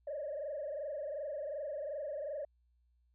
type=tone with frequency modulation; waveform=sine; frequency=586 Hz; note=D5; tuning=4 cents flat; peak=-36 dBFS; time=0.07-2.45 s; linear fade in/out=5 ms; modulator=22.7 Hz; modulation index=1.8; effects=tanh soft clip ceiling -33 dBFS + added 60 Hz sine -69 dBFS peak until 3.14 s